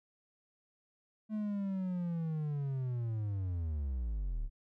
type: linear sweep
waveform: triangle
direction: down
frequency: 217.5 to 32.7 Hz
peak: -31 dBFS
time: 1.29-4.5 s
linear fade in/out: 50 ms
effects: none